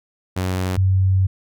sawtooth / sine tone pair in turn, 92.5 / 94.77 Hz, F#2 / F#2, 0 / +42 cents, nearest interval unison, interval 42 cents, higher second, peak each -16 / -13 dBFS, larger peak second, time 0.36-0.77 / 0.77-1.27 s, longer second, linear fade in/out 10 ms, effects none

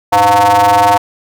square ring-modulated tone, 99.9 Hz, G2, 33 cents sharp, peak -4 dBFS, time 0.12-0.98 s, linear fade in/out 10 ms, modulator 810 Hz, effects none

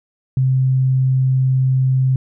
sine tone, 130.81 Hz, C3, in tune, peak -12 dBFS, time 0.37-2.16 s, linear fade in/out 2 ms, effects none

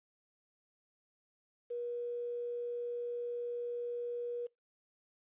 sine tone with quantisation, 480.2 Hz, B4, 49 cents flat, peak -36 dBFS, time 1.7-4.47 s, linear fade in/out 10 ms, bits 10, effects noise-tail reverb RT60 0.2 s tail -25 dB re dry + resampled to 8000 Hz

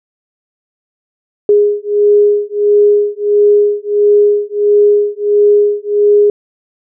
sine beating tone pair, 412.5 / 414 Hz, G#4 / G#4, -12 / -5 cents, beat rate 1.5 Hz, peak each -10 dBFS, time 1.49-6.3 s, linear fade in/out 2 ms, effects none

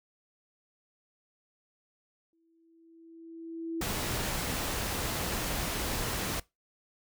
sine tone with exponential growth, 329.6 Hz, E4, in tune, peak -30 dBFS, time 2.33-3.81 s, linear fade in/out 1 ms, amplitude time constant 320 ms
pink noise, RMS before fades -33 dBFS, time 3.81-6.4 s, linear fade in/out 5 ms
effects noise-tail reverb RT60 0.2 s tail -21 dB re dry

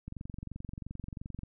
click train, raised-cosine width 5 ms, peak -28 dBFS, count 32, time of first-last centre 0.08-1.434 s, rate 22.9 Hz, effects none

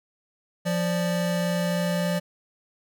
square tone pair together, 174.61 / 587.3 Hz, F3 / D5, 0 / 0 cents, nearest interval octave + major sixth, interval 2100 cents, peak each -25 / -29 dBFS, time 0.65-2.2 s, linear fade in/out 20 ms, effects none

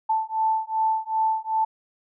sine beating tone pair, 880 / 882.6 Hz, A5 / A5, 0 / +5 cents, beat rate 2.6 Hz, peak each -24 dBFS, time 0.09-1.65 s, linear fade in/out 10 ms, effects none

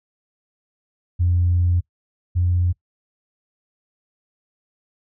sine tone pair in turn, 87.8 / 88.51 Hz, F2 / F2, +10 / +24 cents, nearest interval unison, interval 14 cents, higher second, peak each -14 / -15 dBFS, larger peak first, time 1.19-1.81 / 2.35-2.73 s, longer first, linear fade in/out 20 ms, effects noise-tail reverb RT60 0.1 s tail -22 dB re dry + tanh soft clip ceiling -10 dBFS

